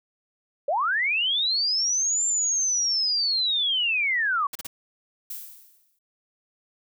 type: linear two-way sweep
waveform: sine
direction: up then down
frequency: 523.3 to 7320 to 1086 Hz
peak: -21 dBFS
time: 0.68-4.47 s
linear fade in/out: 5 ms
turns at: 2.25 s
type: noise bursts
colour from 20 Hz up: white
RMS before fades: -34 dBFS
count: 3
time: 4.53-4.67 s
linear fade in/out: 5 ms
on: 24 ms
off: 34 ms
type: noise with exponential decay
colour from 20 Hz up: violet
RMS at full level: -33 dBFS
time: 5.3-5.99 s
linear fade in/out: 5 ms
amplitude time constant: 150 ms
effects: none